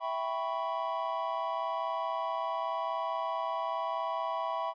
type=chord; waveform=triangle; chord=C# half-diminished seventh; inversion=first; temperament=equal; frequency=659.3 / 784 / 987.8 / 1108.7 Hz; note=E5 / G5 / B5 / C#6; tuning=0 / 0 / 0 / 0 cents; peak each=-34 / -37 / -33 / -36 dBFS; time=0-4.74 s; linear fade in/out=50 ms; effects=resampled to 11025 Hz